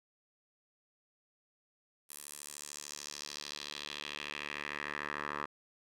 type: tone with band-pass filter sweep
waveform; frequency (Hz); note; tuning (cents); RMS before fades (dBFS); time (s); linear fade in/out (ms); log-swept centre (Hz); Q
10% pulse; 73.42; D2; 0; -43; 2.09-5.46; 10; 11000 to 1300; 2.1
effects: none